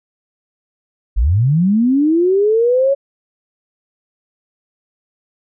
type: linear sweep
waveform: sine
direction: up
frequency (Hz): 43.21 to 561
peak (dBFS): -10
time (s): 1.16-2.95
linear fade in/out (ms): 20
effects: none